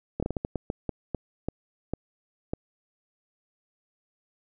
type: slowing click train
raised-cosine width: 2 ms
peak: -15 dBFS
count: 13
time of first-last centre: 0.2-2.535 s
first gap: 26 ms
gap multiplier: 1.33
effects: none